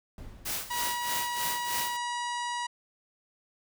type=noise with exponential decay; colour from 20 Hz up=brown; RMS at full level=-41 dBFS; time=0.18-1.38 s; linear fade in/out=2 ms; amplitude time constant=260 ms
type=noise with tremolo; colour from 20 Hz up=white; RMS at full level=-32 dBFS; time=0.45-1.97 s; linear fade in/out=10 ms; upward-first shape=sine; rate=3.2 Hz; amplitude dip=80%
type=harmonic tone; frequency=964 Hz; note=B5; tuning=42 cents flat; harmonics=1 / 2 / 3 / 4 / 5 / 6 / 7 / 8 / 9 / 10; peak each=-32 / -38 / -42 / -44 / -46 / -48 / -49 / -50 / -51 / -52 dBFS; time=0.7-2.67 s; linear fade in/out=10 ms
effects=none